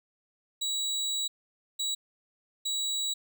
30% pulse tone bursts at uneven times, 3900 Hz, B7, 23 cents flat, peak -26 dBFS, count 3, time 0.61-1.28 / 1.79-1.95 / 2.65-3.14 s, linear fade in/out 10 ms, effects none

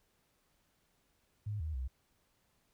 sine tone with pitch steps, 104.6 / 78.1 / 64.3 Hz, G#2 / D#2 / C2, +13 / +7 / -30 cents, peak -35 dBFS, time 1.46-1.88 s, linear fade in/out 10 ms, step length 140 ms, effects pink hiss -75 dBFS RMS until 2.73 s

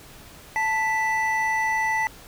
triangle tone pair together, 881.8 / 1975.5 Hz, A5 / B6, +4 / 0 cents, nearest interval octave + major second, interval 1396 cents, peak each -22 dBFS, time 0.56-2.07 s, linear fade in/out 0 ms, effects pink hiss -46 dBFS RMS until 2.27 s

